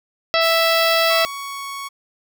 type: harmonic tone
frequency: 659.3 Hz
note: E5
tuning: in tune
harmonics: 1 / 2 / 3 / 4 / 5 / 6 / 7 / 8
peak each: -18 / -21 / -23 / -24 / -25 / -26 / -26 / -27 dBFS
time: 0.34-1.25 s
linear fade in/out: 0 ms
type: noise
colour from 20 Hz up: blue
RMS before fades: -30 dBFS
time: 0.4-1.27 s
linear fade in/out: 50 ms
type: tone with pitch glide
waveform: sawtooth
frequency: 1118 to 1110.9 Hz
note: C#6 to C#6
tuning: +14 to +3 cents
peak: -24 dBFS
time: 1.09-1.89 s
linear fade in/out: 20 ms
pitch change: -11 cents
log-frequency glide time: 1.33-1.65 s
effects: none